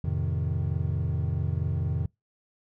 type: chord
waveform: triangle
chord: F dominant seventh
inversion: none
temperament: equal with one note detuned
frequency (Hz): 86.6 / 110 / 130.81 / 155.56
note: F2 / A2 / C3 / Eb3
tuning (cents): -14 / 0 / 0 / 0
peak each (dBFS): -27 / -31 / -29 / -30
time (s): 0.04-2.06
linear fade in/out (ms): 5
effects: noise-tail reverb RT60 0.2 s tail -26 dB re dry